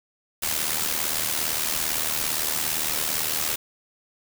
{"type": "noise with amplitude modulation", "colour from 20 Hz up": "white", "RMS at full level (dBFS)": -23, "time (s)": [0.42, 3.56], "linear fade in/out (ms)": 10, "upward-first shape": "sine", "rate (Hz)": 77.6, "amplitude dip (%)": 65, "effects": []}